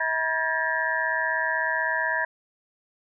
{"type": "tone cluster", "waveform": "sine", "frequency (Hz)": [643, 965, 1610, 1726, 1875], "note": ["E5", "B5", "G6", "A6", "A#6"], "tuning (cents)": [-43, -40, 46, -34, 10], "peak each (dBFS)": [-32, -29, -28, -28, -31], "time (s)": [0, 2.25], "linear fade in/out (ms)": 5, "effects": []}